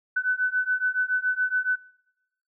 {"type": "beating tone pair", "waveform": "sine", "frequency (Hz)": [1500, 1507.1], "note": ["F#6", "F#6"], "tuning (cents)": [23, 31], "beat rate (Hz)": 7.1, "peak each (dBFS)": -25, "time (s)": [0.16, 1.76], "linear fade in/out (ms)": 10, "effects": ["noise-tail reverb RT60 1.0 s tail -25 dB re dry"]}